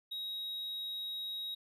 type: tone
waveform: triangle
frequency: 3801 Hz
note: A#7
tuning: 33 cents sharp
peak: -36 dBFS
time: 0.11-1.55 s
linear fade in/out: 10 ms
effects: none